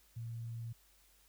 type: tone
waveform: sine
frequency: 115.9 Hz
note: A#2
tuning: 10 cents flat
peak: -40 dBFS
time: 0.16-0.73 s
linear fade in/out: 10 ms
effects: added 50 Hz sine -70 dBFS peak until 1.28 s + white hiss -68 dBFS RMS until 1.28 s